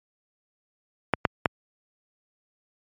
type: clicks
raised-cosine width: 0.5 ms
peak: -3 dBFS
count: 3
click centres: 1.137 / 1.252 / 1.458 s
effects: high-pass 80 Hz 12 dB/octave + MP3 64 kbps